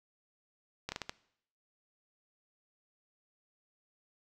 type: slowing click train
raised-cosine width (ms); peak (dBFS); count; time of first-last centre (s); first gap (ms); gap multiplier
0.2; -19; 5; 0.89-1.095; 30; 1.37
effects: noise-tail reverb RT60 0.7 s tail -20 dB re dry